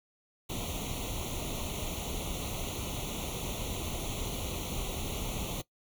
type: noise with comb filter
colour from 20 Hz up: pink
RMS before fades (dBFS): -36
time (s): 0.49-5.62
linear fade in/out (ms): 10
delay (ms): 0.3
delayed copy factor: +1
effects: noise-tail reverb RT60 0.1 s tail -18 dB re dry